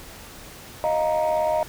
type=chord; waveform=sine; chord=Eb suspended second; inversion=none; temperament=just; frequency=622.3 / 700 / 933.4 Hz; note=Eb5 / F5 / Bb5; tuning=0 / +4 / +2 cents; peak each=-20 / -25 / -24 dBFS; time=0.84-1.63 s; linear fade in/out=0 ms; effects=tanh soft clip ceiling -15 dBFS + pink hiss -42 dBFS RMS until 1.68 s